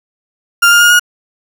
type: tone with pitch steps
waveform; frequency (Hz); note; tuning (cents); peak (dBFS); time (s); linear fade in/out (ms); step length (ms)
35% pulse; 1396.9 / 1411.5 / 1426.3 / 1441.2; F6 / F6 / F6 / F#6; 0 / +18 / +36 / -46; -3; 0.62-0.996; 10; 94
effects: none